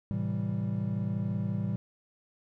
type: chord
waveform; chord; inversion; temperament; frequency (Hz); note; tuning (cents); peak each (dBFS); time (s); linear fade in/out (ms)
triangle; A minor seventh; none; equal; 110 / 130.81 / 164.81 / 196; A2 / C3 / E3 / G3; 0 / 0 / 0 / 0; -31 / -35 / -34 / -31; 0.11-1.76; 0
effects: none